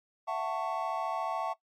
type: chord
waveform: triangle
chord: F# minor seventh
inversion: third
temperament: just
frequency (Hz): 666 / 740 / 888 / 1110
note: E5 / F#5 / A5 / C#6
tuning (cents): +18 / 0 / +16 / +2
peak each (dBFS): -34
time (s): 0.27-1.54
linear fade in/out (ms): 20
effects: noise-tail reverb RT60 0.1 s tail -18 dB re dry + MP3 96 kbps